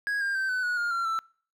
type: tone with pitch steps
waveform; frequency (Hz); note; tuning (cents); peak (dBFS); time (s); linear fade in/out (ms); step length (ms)
triangle; 1654 / 1603.2 / 1554 / 1506.2 / 1460 / 1415.2 / 1371.7 / 1329.6; G#6 / G6 / G6 / F#6 / F#6 / F6 / F6 / E6; -8 / +38 / -16 / +30 / -24 / +23 / -32 / +15; -24; 0.07-1.19; 0; 140
effects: noise-tail reverb RT60 0.5 s tail -25 dB re dry